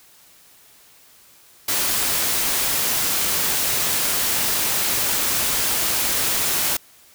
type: noise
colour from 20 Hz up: white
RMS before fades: -21 dBFS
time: 1.68-6.77 s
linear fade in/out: 5 ms
effects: white hiss -51 dBFS RMS until 7.14 s